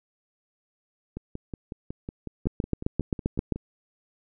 two click trains, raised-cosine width 3 ms, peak -11 / -21 dBFS, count 9 / 14, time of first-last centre 2.47-3.523 / 1.17-3.56 s, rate 7.6 / 5.44 Hz, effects none

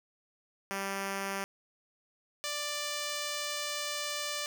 5% pulse tone pair in turn, 196 / 589.4 Hz, G3 / D5, 0 / +6 cents, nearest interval octave + perfect fifth, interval 1906 cents, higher second, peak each -22 dBFS, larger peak neither, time 0.71-1.44 / 2.44-4.46 s, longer second, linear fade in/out 0 ms, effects none

